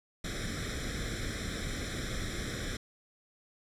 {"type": "noise with comb filter", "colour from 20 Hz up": "pink", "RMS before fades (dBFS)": -36, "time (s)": [0.24, 2.77], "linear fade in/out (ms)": 5, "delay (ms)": 0.54, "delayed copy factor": 1, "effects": ["low-pass 8000 Hz 12 dB/octave"]}